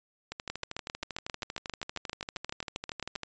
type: two click trains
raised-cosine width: 0.2 ms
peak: -19 / -17 dBFS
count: 38 / 21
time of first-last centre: 0.32-3.233 / 0.5-3.16 s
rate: 12.7 / 7.52 Hz
effects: resampled to 16000 Hz